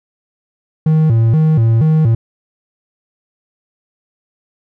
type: tone with vibrato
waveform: triangle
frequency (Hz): 133.7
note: C3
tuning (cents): +38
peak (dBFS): -6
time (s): 0.86-2.15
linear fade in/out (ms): 5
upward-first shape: square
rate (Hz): 2.1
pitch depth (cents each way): 280
effects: none